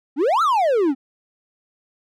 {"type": "exponential two-way sweep", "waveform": "triangle", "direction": "up then down", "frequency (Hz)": [252.1, 1378, 252.1], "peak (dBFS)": -13, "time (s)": [0.16, 0.95], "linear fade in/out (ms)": 50, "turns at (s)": 0.42, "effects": []}